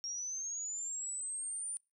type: linear sweep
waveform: sine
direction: up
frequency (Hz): 5550 to 9290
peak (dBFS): -37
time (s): 0.04-1.77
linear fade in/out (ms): 0
effects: noise-tail reverb RT60 0.3 s tail -26 dB re dry